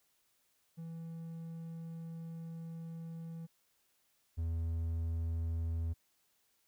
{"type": "tone pair in turn", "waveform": "triangle", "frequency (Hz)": [164.81, 82.41], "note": ["E3", "E2"], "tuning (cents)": [0, 0], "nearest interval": "octave", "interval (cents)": 1200, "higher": "first", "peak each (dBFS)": [-40, -31], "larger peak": "second", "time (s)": [[0.77, 3.47], [4.37, 5.94]], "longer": "first", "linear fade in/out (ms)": 20, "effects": ["white hiss -75 dBFS RMS until 6.67 s"]}